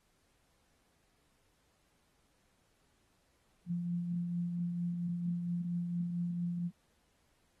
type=tone with tremolo; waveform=sine; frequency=173.7 Hz; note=F3; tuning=9 cents flat; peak=-31 dBFS; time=3.66-6.71 s; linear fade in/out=50 ms; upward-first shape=triangle; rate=4.4 Hz; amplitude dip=40%; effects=pink hiss -74 dBFS RMS until 7.6 s + AAC 32 kbps